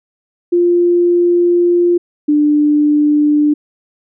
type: tone pair in turn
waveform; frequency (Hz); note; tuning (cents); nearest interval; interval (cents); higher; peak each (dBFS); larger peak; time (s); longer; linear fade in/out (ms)
sine; 349.2 / 296.8; F4 / D4; 0 / +18; minor third; 282; first; -8; neither; 0.52-1.98 / 2.28-3.54; first; 10
effects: none